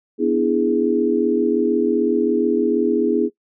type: chord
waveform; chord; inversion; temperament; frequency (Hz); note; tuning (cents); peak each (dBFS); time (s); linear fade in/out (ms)
sine; E dominant seventh; second; equal; 246.9 / 293.7 / 329.6 / 415.3; B3 / D4 / E4 / G#4; 0 / 0 / 0 / 0; -21 / -23 / -20 / -19; 0.18-3.3; 50
effects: noise-tail reverb RT60 0.1 s tail -20 dB re dry